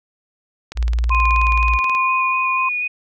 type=click train; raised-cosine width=0.2 ms; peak=-14 dBFS; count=24; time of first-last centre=0.72-1.95 s; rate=18.7 Hz
type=tone; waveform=sine; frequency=58.27 Hz; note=A#1; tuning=in tune; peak=-15 dBFS; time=0.75-1.8 s; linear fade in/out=50 ms
type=tone with tremolo; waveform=sine; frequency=1046.5 Hz; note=C6; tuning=in tune; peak=-16 dBFS; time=1.1-2.69 s; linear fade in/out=5 ms; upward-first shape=sine; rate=1.3 Hz; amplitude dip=25%
type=tone with vibrato; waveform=sine; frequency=2470 Hz; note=D#7; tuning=13 cents flat; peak=-19 dBFS; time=1.11-2.88 s; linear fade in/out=10 ms; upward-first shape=square; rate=4.1 Hz; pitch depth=11 cents each way
effects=none